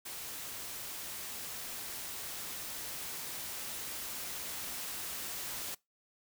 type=noise with level ramp; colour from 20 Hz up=white; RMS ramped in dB=-43 to -40 dBFS; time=0.05-5.75 s; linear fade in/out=10 ms; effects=noise-tail reverb RT60 0.2 s tail -23 dB re dry